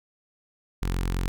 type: tone with notch filter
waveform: sawtooth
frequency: 44.63 Hz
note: F1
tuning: 38 cents sharp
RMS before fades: -27 dBFS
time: 0.82-1.28 s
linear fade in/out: 0 ms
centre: 610 Hz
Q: 1.7
effects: none